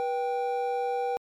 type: tone pair together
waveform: triangle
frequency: 485.9 / 784 Hz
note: B4 / G5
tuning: -28 / 0 cents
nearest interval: minor sixth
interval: 828 cents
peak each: -27 dBFS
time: 0-1.17 s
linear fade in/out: 0 ms
effects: MP3 96 kbps